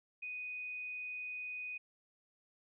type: tone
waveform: sine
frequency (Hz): 2489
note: D#7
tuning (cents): 0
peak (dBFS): -40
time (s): 0.22-1.78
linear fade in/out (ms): 10
effects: none